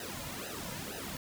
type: noise with flanger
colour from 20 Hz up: pink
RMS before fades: -41 dBFS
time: 0-1.17 s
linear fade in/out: 2 ms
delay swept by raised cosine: 0.88 to 2.68 ms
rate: 2.1 Hz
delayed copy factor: -0.95
effects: none